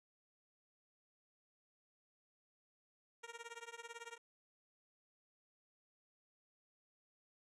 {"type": "tone with tremolo", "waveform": "10% pulse", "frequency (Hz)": 466.2, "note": "A#4", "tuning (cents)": 0, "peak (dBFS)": -37, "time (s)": [3.23, 4.18], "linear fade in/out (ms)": 10, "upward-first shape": "triangle", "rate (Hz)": 18, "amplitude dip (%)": 100, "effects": ["resampled to 24000 Hz"]}